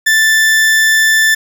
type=tone; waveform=40% pulse; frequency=1763 Hz; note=A6; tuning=3 cents sharp; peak=-7 dBFS; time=0.06-1.35 s; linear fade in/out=10 ms; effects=none